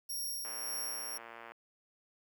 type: tone with tremolo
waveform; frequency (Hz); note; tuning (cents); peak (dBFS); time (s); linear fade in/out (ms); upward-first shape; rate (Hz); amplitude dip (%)
10% pulse; 5588; F8; 0; -30; 0.09-1.18; 10; sine; 1.8; 35
type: click train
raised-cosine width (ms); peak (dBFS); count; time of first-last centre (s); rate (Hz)
0.5; -32; 125; 0.45-1.519; 116
effects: high-pass 400 Hz 12 dB/octave + 11-bit